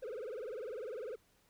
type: tone with vibrato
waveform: triangle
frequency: 466.2 Hz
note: A#4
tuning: in tune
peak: -38 dBFS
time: 0.02-1.16 s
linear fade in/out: 10 ms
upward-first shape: triangle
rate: 20 Hz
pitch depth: 280 cents each way
effects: pink hiss -71 dBFS RMS until 1.49 s